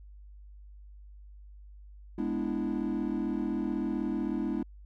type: chord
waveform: triangle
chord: E dominant seventh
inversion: first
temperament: equal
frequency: 207.7 / 246.9 / 293.7 / 329.6 Hz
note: G#3 / B3 / D4 / E4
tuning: 0 / 0 / 0 / 0 cents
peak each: -32 dBFS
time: 2.18-4.63 s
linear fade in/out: 5 ms
effects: tanh soft clip ceiling -20 dBFS + added 50 Hz sine -47 dBFS peak until 4.85 s